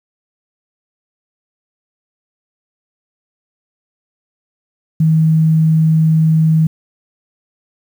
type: tone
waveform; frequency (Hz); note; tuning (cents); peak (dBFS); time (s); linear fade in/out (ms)
sine; 159.1; D#3; +39; -8; 5-6.67; 5
effects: 7-bit